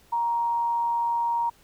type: tone with amplitude modulation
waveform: sine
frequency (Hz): 938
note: A#5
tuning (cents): +11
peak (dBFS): -21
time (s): 0.12-1.5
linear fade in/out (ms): 10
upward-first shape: sine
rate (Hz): 179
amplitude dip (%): 25
effects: pink hiss -58 dBFS RMS until 1.63 s